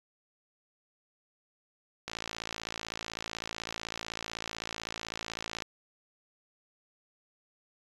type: click train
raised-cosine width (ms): 0.2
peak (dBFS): -18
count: 199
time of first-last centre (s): 2.08-5.622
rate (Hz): 55.9
effects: resampled to 24000 Hz